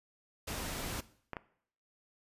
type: noise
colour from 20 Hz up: pink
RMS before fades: -39 dBFS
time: 0.47-1.01 s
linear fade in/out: 10 ms
type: clicks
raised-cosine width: 0.5 ms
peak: -23 dBFS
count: 2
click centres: 1.333 / 1.368 s
effects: noise-tail reverb RT60 0.6 s tail -18 dB re dry + resampled to 32000 Hz